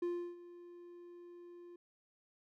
triangle tone with ADSR envelope, 349.2 Hz, F4, in tune, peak -31 dBFS, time 0.02-1.76 s, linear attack 6 ms, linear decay 330 ms, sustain -18 dB, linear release 4 ms, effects none

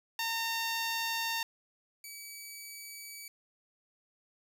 10% pulse tone pair in turn, 913 / 2285 Hz, A#5 / D7, -36 / -48 cents, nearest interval octave + major third, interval 1588 cents, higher second, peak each -23 / -35 dBFS, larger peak first, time 0.19-1.43 / 2.04-3.28 s, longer neither, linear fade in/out 2 ms, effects none

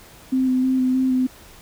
sine tone with vibrato, 258.2 Hz, C4, 23 cents flat, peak -16 dBFS, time 0.32-1.27 s, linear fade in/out 10 ms, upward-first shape square, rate 3.2 Hz, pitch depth 15 cents each way, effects pink hiss -46 dBFS RMS until 1.61 s

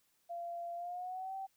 sine tone with pitch glide, 688 to 772.3 Hz, F5 to G5, -26 to -26 cents, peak -39 dBFS, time 0.29-1.47 s, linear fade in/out 20 ms, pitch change +200 cents, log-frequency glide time 0.75-1.35 s, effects white hiss -75 dBFS RMS until 1.56 s

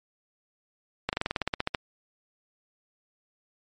slowing click train, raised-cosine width 0.3 ms, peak -10 dBFS, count 13, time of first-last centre 1.09-1.748 s, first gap 39 ms, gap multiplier 1.06, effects MP3 48 kbps

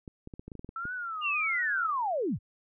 clicks, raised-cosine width 3 ms, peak -29 dBFS, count 11, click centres 0.078 / 0.274 / 0.338 / 0.395 / 0.48 / 0.518 / 0.553 / 0.594 / 0.646 / 0.691 / 0.854 s
sine tone with vibrato, 1320 Hz, E6, 2 cents sharp, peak -33 dBFS, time 0.76-1.9 s, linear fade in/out 2 ms, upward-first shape triangle, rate 1.4 Hz, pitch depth 240 cents each way
sine linear sweep, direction down, 2857 to 58.3 Hz, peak -27 dBFS, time 1.21-2.39 s, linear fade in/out 50 ms
effects none

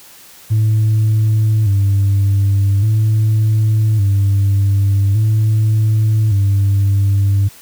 sine tone with vibrato, 103.83 Hz, G#2, in tune, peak -8 dBFS, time 0.5-7.49 s, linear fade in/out 20 ms, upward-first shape square, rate 0.43 Hz, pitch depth 78 cents each way, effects tanh soft clip ceiling -8 dBFS + white hiss -41 dBFS RMS until 7.61 s

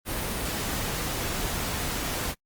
pink noise, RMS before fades -30 dBFS, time 0.05-2.35 s, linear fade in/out 50 ms, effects noise-tail reverb RT60 0.1 s tail -25 dB re dry + Opus 32 kbps

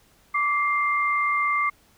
sine tone pair together, 1163.6 / 2101 Hz, D6 / C7, -16 / +7 cents, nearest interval minor seventh, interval 1023 cents, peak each -22 / -24 dBFS, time 0.34-1.7 s, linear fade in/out 10 ms, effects pink hiss -59 dBFS RMS until 1.97 s

